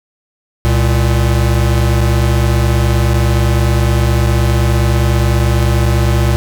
square tone pair together, 66.91 / 116.54 Hz, C2 / A#2, +39 / 0 cents, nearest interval minor seventh, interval 961 cents, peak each -13 dBFS, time 0.65-6.36 s, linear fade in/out 0 ms, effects none

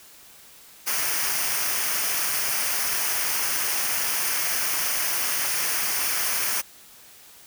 white noise with comb filter, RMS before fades -25 dBFS, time 0.86-6.62 s, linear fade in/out 20 ms, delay 0.26 ms, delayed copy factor -0.6, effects white hiss -49 dBFS RMS until 7.46 s

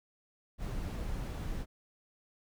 brown noise, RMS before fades -37 dBFS, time 0.58-1.66 s, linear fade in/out 50 ms, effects none

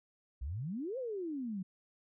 sine exponential two-way sweep, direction up then down, 58.1 to 541 to 178.9 Hz, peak -36 dBFS, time 0.41-1.63 s, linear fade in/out 10 ms, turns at 0.98 s, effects none

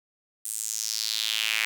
sawtooth tone with high-pass filter sweep, 110 Hz, A2, in tune, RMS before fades -29 dBFS, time 0.45-1.65 s, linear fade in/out 0 ms, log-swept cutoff 9300 to 2200 Hz, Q 3.1, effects none

